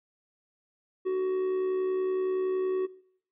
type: tone with amplitude modulation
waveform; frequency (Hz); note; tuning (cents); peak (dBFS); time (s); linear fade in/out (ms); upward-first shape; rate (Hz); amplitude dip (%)
triangle; 373.9; F#4; +18; -22; 1.05-2.87; 20; sine; 70.7; 35
effects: noise-tail reverb RT60 0.6 s tail -20 dB re dry + resampled to 8000 Hz